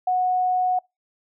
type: tone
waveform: sine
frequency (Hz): 734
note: F#5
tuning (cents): -14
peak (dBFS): -18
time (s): 0.07-0.79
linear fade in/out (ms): 5
effects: noise-tail reverb RT60 0.2 s tail -26 dB re dry